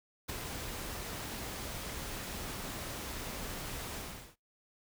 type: noise with ADSR envelope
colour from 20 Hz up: pink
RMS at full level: -36 dBFS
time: 0.28-4.36 s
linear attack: 19 ms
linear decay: 8 ms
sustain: -5 dB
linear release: 390 ms
effects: noise-tail reverb RT60 0.2 s tail -24 dB re dry